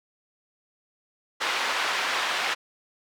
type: band-pass noise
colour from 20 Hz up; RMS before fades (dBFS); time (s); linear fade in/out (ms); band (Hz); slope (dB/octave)
pink; -27; 1.4-2.55; 20; 930 to 3700; 12
effects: none